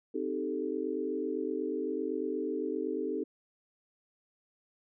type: chord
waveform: sine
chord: A half-diminished seventh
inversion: first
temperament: equal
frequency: 261.6 / 311.1 / 392 / 440 Hz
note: C4 / Eb4 / G4 / A4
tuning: 0 / 0 / 0 / 0 cents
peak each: -38 / -36 / -36 / -36 dBFS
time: 0.14-3.24 s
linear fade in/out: 10 ms
effects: none